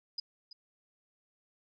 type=tone with echo; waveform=sine; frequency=4978 Hz; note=D#8; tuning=in tune; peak=-33 dBFS; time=0.18-0.2 s; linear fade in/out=5 ms; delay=330 ms; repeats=1; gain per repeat=-14 dB; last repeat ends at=0.53 s; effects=none